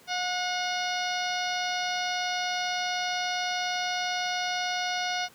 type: harmonic tone with a mistuned harmonic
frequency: 722 Hz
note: F#5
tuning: 43 cents flat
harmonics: 1 / 2 / 3 / 4 / 5 / 6 / 7 / 8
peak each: -31 / -34 / -36 / -37 / -38 / -39 / -39 / -40 dBFS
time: 0.07-5.29 s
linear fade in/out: 50 ms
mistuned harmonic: 2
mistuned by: +22 cents
effects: pink hiss -55 dBFS RMS until 5.34 s + high-pass 150 Hz 12 dB/octave